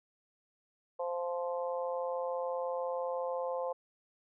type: harmonic tone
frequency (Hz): 174.1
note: F3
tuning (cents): -5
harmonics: 3 / 4 / 5 / 6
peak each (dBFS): -34 / -42 / -41 / -43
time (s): 0.99-3.73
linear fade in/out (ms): 10
effects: none